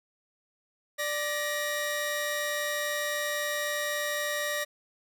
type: tone pair together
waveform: sawtooth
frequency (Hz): 589.4 / 1892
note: D5 / A#6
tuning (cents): +6 / +25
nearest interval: octave + minor sixth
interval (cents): 2019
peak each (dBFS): -28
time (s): 0.98-4.65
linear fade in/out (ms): 20
effects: none